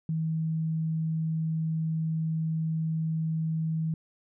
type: tone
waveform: sine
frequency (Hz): 160.2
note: E3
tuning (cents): -49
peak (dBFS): -26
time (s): 0.09-3.94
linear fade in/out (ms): 2
effects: none